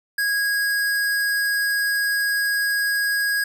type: tone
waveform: square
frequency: 1648 Hz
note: G#6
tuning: 14 cents flat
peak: -20 dBFS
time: 0.18-3.44 s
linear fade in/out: 5 ms
effects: none